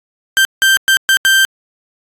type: tone bursts at uneven times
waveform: 30% pulse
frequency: 1567 Hz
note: G6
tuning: 1 cent flat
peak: -5 dBFS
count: 5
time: 0.37-0.45 / 0.62-0.77 / 0.88-0.97 / 1.09-1.17 / 1.25-1.45 s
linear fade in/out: 0 ms
effects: AAC 64 kbps